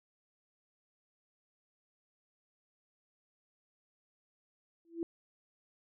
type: tone with exponential growth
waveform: sine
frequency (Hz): 334.5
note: E4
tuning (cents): +25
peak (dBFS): -29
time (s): 4.85-5.03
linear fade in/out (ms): 1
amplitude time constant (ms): 38
effects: none